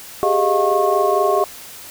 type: tone cluster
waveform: sine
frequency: 391 / 415.4 / 625 / 707 / 1090 Hz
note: G4 / G#4 / D#5 / F5 / C#6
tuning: -4 / 0 / +8 / +21 / -29 cents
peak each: -20 dBFS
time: 0.23-1.44 s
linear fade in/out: 0 ms
effects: white hiss -37 dBFS RMS until 1.9 s